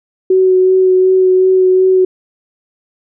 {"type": "tone with vibrato", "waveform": "sine", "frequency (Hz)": 373.1, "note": "F#4", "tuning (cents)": 14, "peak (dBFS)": -6, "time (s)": [0.3, 2.05], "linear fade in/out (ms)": 5, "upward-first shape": "sine", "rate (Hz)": 2.7, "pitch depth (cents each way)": 13, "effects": []}